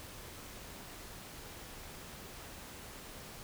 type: silence
effects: pink hiss -49 dBFS RMS until 3.43 s